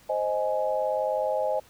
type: chord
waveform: sine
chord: Ab major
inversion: first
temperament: equal with one note detuned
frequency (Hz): 523.3 / 622.3 / 836.4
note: C5 / Eb5 / Ab5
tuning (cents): 0 / 0 / +12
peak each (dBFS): -28 / -27 / -30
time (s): 0.09-1.6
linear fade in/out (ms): 10
effects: pink hiss -56 dBFS RMS until 1.69 s